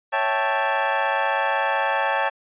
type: chord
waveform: 25% pulse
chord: A dominant seventh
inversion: first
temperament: equal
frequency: 554.4 / 659.3 / 784 / 880 Hz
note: C#5 / E5 / G5 / A5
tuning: 0 / 0 / 0 / 0 cents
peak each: -22 / -25 / -23 / -19 dBFS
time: 0.12-2.3 s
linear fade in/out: 20 ms
effects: resampled to 8000 Hz